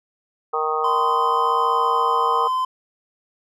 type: harmonic tone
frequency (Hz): 155.56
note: D#3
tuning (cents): 0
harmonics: 3 / 4 / 5 / 6 / 7 / 8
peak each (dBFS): -25 / -36 / -26 / -30 / -27 / -24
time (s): 0.53-2.48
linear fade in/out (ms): 10
type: tone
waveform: triangle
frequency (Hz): 1028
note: C6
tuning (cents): -31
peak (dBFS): -17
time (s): 0.84-2.65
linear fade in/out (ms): 5
effects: none